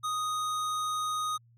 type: tone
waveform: square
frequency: 1244.5 Hz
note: D#6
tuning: in tune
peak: -30 dBFS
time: 0.03-1.38 s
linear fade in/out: 20 ms
effects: added 117 Hz sine -58 dBFS peak until 1.57 s + low-pass 12000 Hz 12 dB/octave